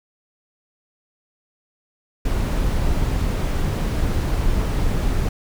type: noise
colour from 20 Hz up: brown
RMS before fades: -20 dBFS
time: 2.25-5.29 s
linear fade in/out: 5 ms
effects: none